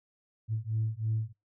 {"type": "beating tone pair", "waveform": "sine", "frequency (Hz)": [108.8, 111.9], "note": ["A2", "A2"], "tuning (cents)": [-19, 30], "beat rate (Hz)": 3.1, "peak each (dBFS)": -31, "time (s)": [0.48, 1.33], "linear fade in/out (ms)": 50, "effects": ["noise-tail reverb RT60 0.2 s tail -22 dB re dry", "tanh soft clip ceiling -22 dBFS"]}